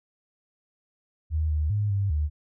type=tone with pitch steps; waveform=sine; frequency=78.2 / 76.2 / 104 / 99.3 / 75 Hz; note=D#2 / D#2 / G#2 / G2 / D2; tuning=+9 / -36 / +3 / +23 / +37 cents; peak=-22 dBFS; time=1.3-2.3 s; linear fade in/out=50 ms; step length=200 ms; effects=none